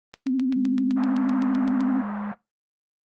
click train, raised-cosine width 0.2 ms, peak -20 dBFS, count 14, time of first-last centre 0.14-1.807 s, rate 7.8 Hz
sine tone with vibrato, 260 Hz, C4, 11 cents flat, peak -20 dBFS, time 0.26-2.02 s, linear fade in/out 10 ms, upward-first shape sine, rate 13 Hz, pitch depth 73 cents each way
sine tone with pitch glide, 207.7 to 206.1 Hz, G#3 to G#3, 0 to -13 cents, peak -28 dBFS, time 0.56-2.32 s, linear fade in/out 5 ms, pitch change -13 cents, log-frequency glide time 1.08-1.28 s
pink band-pass noise, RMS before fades -37 dBFS, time 0.96-2.35 s, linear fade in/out 20 ms, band 650 to 1500 Hz, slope 24 dB/octave
effects noise-tail reverb RT60 0.2 s tail -19 dB re dry + Opus 24 kbps

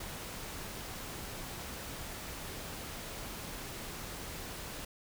pink noise, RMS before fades -43 dBFS, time 0-4.85 s, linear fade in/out 5 ms, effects none

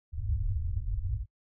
white low-pass noise, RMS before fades -31 dBFS, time 0.12-1.26 s, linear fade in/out 50 ms, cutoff 110 Hz, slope 96 dB/octave, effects noise-tail reverb RT60 0.1 s tail -26 dB re dry

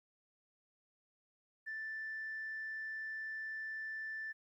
sine tone, 1764 Hz, A6, 4 cents sharp, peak -39 dBFS, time 1.66-4.33 s, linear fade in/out 20 ms, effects tanh soft clip ceiling -36 dBFS + 13-bit

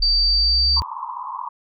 sine linear sweep, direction up, 34.8 to 70.6 Hz, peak -21 dBFS, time 0-0.82 s, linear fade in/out 0 ms
sine tone, 4636 Hz, D8, 23 cents flat, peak -15 dBFS, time 0.02-0.8 s, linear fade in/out 5 ms
pink band-pass noise, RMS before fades -30 dBFS, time 0.76-1.49 s, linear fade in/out 10 ms, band 910 to 1100 Hz, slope 96 dB/octave
effects none

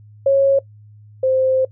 sine tone pair in turn, 548 / 522.3 Hz, C#5 / C5, -20 / -3 cents, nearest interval minor second, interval 83 cents, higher first, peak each -10 / -13 dBFS, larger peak first, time 0.26-0.59 / 1.23-1.65 s, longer second, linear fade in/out 5 ms, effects noise-tail reverb RT60 0.1 s tail -21 dB re dry + added 105 Hz sine -41 dBFS peak until 1.71 s

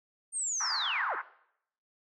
sine linear sweep, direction down, 8890 to 261.6 Hz, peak -30 dBFS, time 0.32-1.16 s, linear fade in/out 50 ms
pink band-pass noise, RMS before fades -36 dBFS, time 0.6-1.22 s, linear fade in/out 10 ms, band 910 to 1800 Hz, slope 48 dB/octave
effects noise-tail reverb RT60 0.7 s tail -17 dB re dry

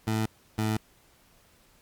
20% pulse tone pair in turn, 110 / 108.86 Hz, A2 / A2, 0 / -18 cents, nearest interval unison, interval 18 cents, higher first, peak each -20 dBFS, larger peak neither, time 0.07-0.26 / 0.58-0.77 s, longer neither, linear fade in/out 5 ms, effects pink hiss -61 dBFS RMS until 1.81 s + MP3 96 kbps

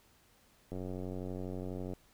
click train, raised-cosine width 2 ms, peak -28 dBFS, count 113, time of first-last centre 0.72-1.935 s, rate 92.2 Hz, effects pink hiss -66 dBFS RMS until 2.13 s

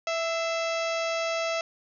harmonic tone with a mistuned harmonic, 659.3 Hz, E5, in tune, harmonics 1 / 2 / 3 / 4 / 5 / 6 / 7 / 8 / 9 / 10, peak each -28 / -34 / -37 / -35 / -41 / -43 / -44 / -41 / -46 / -45 dBFS, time 0.07-1.61 s, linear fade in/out 2 ms, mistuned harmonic 3, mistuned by +56 cents, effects none

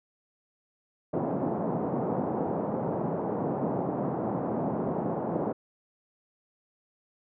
pink band-pass noise, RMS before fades -30 dBFS, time 1.13-5.53 s, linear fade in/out 10 ms, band 150 to 850 Hz, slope 24 dB/octave, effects none

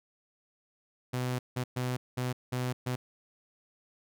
sawtooth tone bursts at uneven times, 125.8 Hz, B2, 32 cents sharp, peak -26 dBFS, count 6, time 1.13-1.39 / 1.56-1.64 / 1.76-1.97 / 2.17-2.33 / 2.52-2.73 / 2.86-2.96 s, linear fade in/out 10 ms, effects none

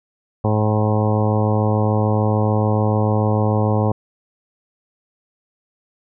harmonic tone with a mistuned harmonic, 106.8 Hz, G#2, 49 cents sharp, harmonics 1 / 2 / 3 / 4 / 5 / 6 / 7 / 8 / 9 / 10, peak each -17 / -22 / -27 / -25 / -24 / -31 / -27 / -30 / -30 / -33 dBFS, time 0.44-3.92 s, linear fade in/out 5 ms, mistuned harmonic 7, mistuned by +23 cents, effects none

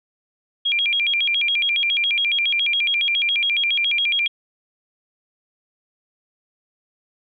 sine tone with vibrato, 2794 Hz, F7, in tune, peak -17 dBFS, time 0.65-4.28 s, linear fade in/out 10 ms, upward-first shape square, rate 7.2 Hz, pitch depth 280 cents each way, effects none

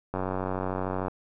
click train, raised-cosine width 1 ms, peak -16 dBFS, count 89, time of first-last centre 0.14-1.082 s, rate 93.4 Hz, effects none

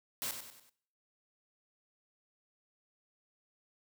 white noise with echo, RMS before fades -37 dBFS, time 0.22-0.31 s, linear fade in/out 0 ms, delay 96 ms, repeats 4, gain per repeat -7 dB, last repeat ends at 0.694 s, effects noise-tail reverb RT60 0.6 s tail -19 dB re dry + high-pass 100 Hz 12 dB/octave

